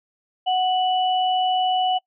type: tone pair together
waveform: sine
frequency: 741 / 2958 Hz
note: F#5 / F#7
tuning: +2 / -1 cents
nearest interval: 2 octaves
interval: 2397 cents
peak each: -18 / -26 dBFS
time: 0.46-1.99 s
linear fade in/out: 20 ms
effects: noise-tail reverb RT60 0.1 s tail -25 dB re dry